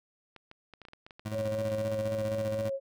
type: clicks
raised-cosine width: 0.3 ms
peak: -32 dBFS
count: 12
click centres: 0.363 / 0.514 / 0.737 / 0.817 / 0.852 / 0.885 / 0.934 / 1.065 / 1.108 / 1.195 / 1.454 / 1.702 s
type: tone with tremolo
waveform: 25% pulse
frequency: 106.8 Hz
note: G#2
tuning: 49 cents sharp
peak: -29 dBFS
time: 1.25-2.7 s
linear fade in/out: 10 ms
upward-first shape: square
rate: 15 Hz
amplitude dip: 50%
type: tone with vibrato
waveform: sine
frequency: 550 Hz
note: C#5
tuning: 14 cents flat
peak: -30 dBFS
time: 1.31-2.8 s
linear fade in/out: 50 ms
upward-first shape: sine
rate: 4 Hz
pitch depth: 19 cents each way
effects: none